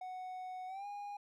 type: tone with pitch glide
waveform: triangle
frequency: 740 to 816.4 Hz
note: F#5 to G#5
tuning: 0 to -30 cents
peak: -40 dBFS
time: 0.01-1.17 s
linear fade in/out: 5 ms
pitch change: +170 cents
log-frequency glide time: 0.67-0.86 s
effects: none